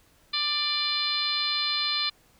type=harmonic tone with a mistuned harmonic; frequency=591 Hz; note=D5; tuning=11 cents sharp; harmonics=2 / 3 / 4 / 5 / 6 / 7 / 8; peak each=-35 / -39 / -33 / -36 / -30 / -28 / -35 dBFS; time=0.33-2.1 s; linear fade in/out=10 ms; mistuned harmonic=8; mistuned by=+54 cents; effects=pink hiss -61 dBFS RMS until 2.39 s